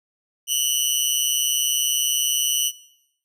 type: tone with amplitude modulation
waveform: 15% pulse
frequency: 2960 Hz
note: F#7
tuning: in tune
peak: -8 dBFS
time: 0.47-2.72 s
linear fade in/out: 50 ms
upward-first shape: sine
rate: 140 Hz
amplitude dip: 90%
effects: noise-tail reverb RT60 0.8 s tail -19 dB re dry